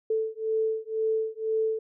sine beating tone pair, 440 / 442 Hz, A4 / A4, 0 / +8 cents, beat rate 2 Hz, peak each -28 dBFS, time 0.1-1.79 s, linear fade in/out 5 ms, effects none

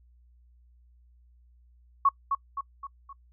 sine tone with echo, 1108.7 Hz, C#6, in tune, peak -17 dBFS, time 2.05-2.09 s, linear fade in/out 5 ms, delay 260 ms, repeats 4, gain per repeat -6 dB, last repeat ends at 3.13 s, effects noise-tail reverb RT60 0.1 s tail -25 dB re dry + added 60 Hz sine -56 dBFS peak until 3.32 s

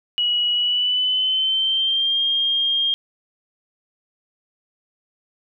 sine tone with pitch glide, 2918 to 3219 Hz, F#7 to G7, -25 to +45 cents, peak -17 dBFS, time 0.18-2.94 s, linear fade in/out 0 ms, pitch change +170 cents, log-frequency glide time 0.54-2.21 s, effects none

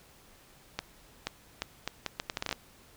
accelerating click train, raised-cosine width 0.2 ms, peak -14 dBFS, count 13, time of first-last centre 0.79-2.527 s, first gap 480 ms, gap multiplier 0.73, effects pink hiss -58 dBFS RMS until 2.96 s

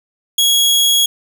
sawtooth tone, 3322 Hz, G#7, in tune, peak -7 dBFS, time 0.38-1.06 s, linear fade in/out 5 ms, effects 8-bit

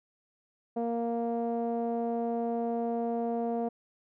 sawtooth tone with low-pass filter, 233.2 Hz, A#3, 1 cent sharp, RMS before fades -31 dBFS, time 0.76-3.69 s, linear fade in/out 10 ms, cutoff 620 Hz, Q 4.8, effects none

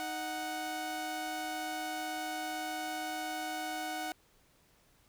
sawtooth tone pair together, 311.1 / 739.9 Hz, D#4 / F#5, 0 / 0 cents, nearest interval octave + minor third, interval 1500 cents, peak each -38 / -33 dBFS, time 0-4.12 s, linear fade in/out 0 ms, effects pink hiss -67 dBFS RMS until 5.08 s

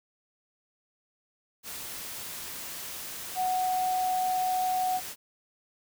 sine tone in noise, 740 Hz, F#5, in tune, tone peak -25 dBFS, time 3.35-5.01 s, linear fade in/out 50 ms, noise white, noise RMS -39 dBFS, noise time 1.63-5.16 s, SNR +11 dB, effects none

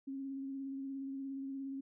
sine tone with vibrato, 271.4 Hz, C#4, 36 cents flat, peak -39 dBFS, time 0.07-1.81 s, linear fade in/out 10 ms, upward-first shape triangle, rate 17 Hz, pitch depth 26 cents each way, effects none

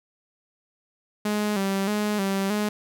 sawtooth tone with vibrato, 202.1 Hz, G#3, 47 cents flat, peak -19 dBFS, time 1.25-2.69 s, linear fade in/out 5 ms, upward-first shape square, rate 1.6 Hz, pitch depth 63 cents each way, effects none

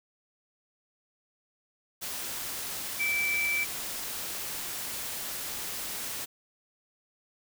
sine tone in noise, 2324 Hz, D7, 19 cents flat, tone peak -26 dBFS, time 2.99-3.65 s, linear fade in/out 20 ms, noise white, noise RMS -36 dBFS, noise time 2.01-6.26 s, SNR +7 dB, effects none

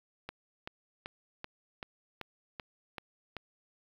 click train, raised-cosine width 0.3 ms, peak -23 dBFS, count 9, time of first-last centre 0.29-3.367 s, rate 2.6 Hz, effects low-pass 5000 Hz 12 dB/octave + 9-bit

